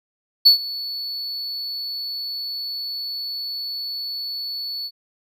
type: tone with ADSR envelope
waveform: triangle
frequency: 4435 Hz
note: C#8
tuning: in tune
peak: -5 dBFS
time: 0.45-4.91 s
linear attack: 15 ms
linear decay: 110 ms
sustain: -20 dB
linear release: 54 ms
effects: none